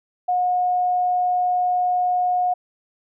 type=tone; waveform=sine; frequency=723 Hz; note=F#5; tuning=40 cents flat; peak=-17 dBFS; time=0.28-2.54 s; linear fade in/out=10 ms; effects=none